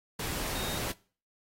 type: tone in noise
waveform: sine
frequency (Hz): 3730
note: A#7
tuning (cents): 0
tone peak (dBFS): -40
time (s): 0.55-0.78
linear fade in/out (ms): 5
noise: pink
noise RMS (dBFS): -35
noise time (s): 0.19-0.92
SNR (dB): -8
effects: noise-tail reverb RT60 0.4 s tail -21 dB re dry + AAC 48 kbps